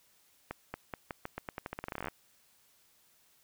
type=accelerating click train; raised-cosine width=0.5 ms; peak=-22 dBFS; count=22; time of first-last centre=0.51-2.084 s; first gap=230 ms; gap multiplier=0.86; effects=white hiss -67 dBFS RMS until 3.43 s